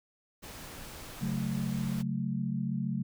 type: noise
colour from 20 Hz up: pink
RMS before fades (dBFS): -45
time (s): 0.42-2.03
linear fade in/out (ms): 20
type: chord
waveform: sine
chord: F# minor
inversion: second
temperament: equal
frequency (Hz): 138.59 / 185 / 220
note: C#3 / F#3 / A3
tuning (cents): 0 / 0 / 0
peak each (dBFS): -34 / -34 / -34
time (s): 1.21-3.03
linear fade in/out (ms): 10
effects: none